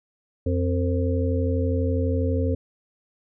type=harmonic tone with a mistuned harmonic; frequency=87.31 Hz; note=F2; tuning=in tune; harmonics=1 / 3 / 5 / 6; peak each=-22 / -27 / -29 / -30 dBFS; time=0.46-2.55 s; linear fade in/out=5 ms; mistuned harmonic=5; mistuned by=+59 cents; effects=none